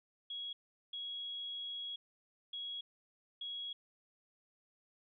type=tone bursts at uneven times; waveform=sine; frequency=3322 Hz; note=G#7; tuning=in tune; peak=-40 dBFS; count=4; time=0.3-0.53 / 0.93-1.96 / 2.53-2.81 / 3.41-3.73 s; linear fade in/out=5 ms; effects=none